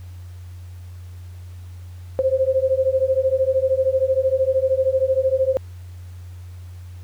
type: beating tone pair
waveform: sine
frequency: 520 / 533 Hz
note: C5 / C5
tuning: -11 / +32 cents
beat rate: 13 Hz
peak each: -19 dBFS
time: 2.19-5.57 s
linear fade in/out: 0 ms
effects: added 89 Hz sine -34 dBFS peak until 7.03 s + pink hiss -54 dBFS RMS until 7.03 s